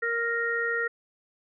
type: harmonic tone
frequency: 466.2 Hz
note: A#4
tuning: in tune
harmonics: 1 / 3 / 4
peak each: -31 / -30 / -28 dBFS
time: 0.02-0.88 s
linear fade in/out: 10 ms
effects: none